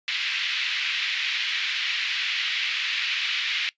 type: band-pass noise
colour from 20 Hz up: pink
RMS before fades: -27 dBFS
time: 0.08-3.69 s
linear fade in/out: 0 ms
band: 2100 to 3700 Hz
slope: 24 dB/octave
effects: noise-tail reverb RT60 0.1 s tail -20 dB re dry + resampled to 16000 Hz